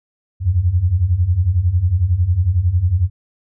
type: beating tone pair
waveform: sine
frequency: 82 / 93 Hz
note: E2 / F#2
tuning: -9 / +9 cents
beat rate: 11 Hz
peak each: -18 / -14 dBFS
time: 0.4-3.1 s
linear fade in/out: 50 ms
effects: none